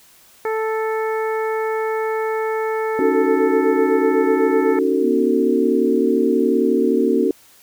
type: harmonic tone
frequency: 440 Hz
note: A4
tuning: in tune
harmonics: 1 / 2 / 3 / 4 / 5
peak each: -20 / -26 / -30 / -32 / -34 dBFS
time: 0.45-4.79 s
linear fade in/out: 2 ms
type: chord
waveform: sine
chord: D# half-diminished seventh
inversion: third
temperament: just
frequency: 280 / 311.1 / 373.4 / 448 Hz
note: C#4 / D#4 / F#4 / A4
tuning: +18 / 0 / +16 / +31 cents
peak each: -20 / -24 / -19 / -20 dBFS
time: 2.99-7.31 s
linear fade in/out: 2 ms
type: tone with pitch glide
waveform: sine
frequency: 244.5 to 241 Hz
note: B3 to B3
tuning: -17 to -42 cents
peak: -20 dBFS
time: 5.01-7.28 s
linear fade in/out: 50 ms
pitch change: -25 cents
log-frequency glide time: 5.4-5.93 s
effects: white hiss -50 dBFS RMS until 7.62 s